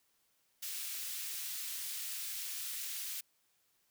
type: high-pass noise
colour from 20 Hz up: white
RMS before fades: -41 dBFS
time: 0.62-3.21 s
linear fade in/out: 10 ms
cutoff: 2300 Hz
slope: 12 dB/octave
effects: white hiss -75 dBFS RMS until 3.9 s